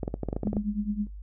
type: clicks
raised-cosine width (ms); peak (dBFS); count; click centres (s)
2; -16; 11; 0.032 / 0.079 / 0.141 / 0.233 / 0.287 / 0.329 / 0.365 / 0.433 / 0.472 / 0.531 / 0.568
type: tone with tremolo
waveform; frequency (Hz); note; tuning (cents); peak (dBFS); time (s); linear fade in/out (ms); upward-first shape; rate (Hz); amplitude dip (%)
sine; 207.7; G#3; 0; -23; 0.45-1.07; 2; triangle; 9.4; 90
effects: noise-tail reverb RT60 0.2 s tail -23 dB re dry + added 50 Hz sine -38 dBFS peak until 1.22 s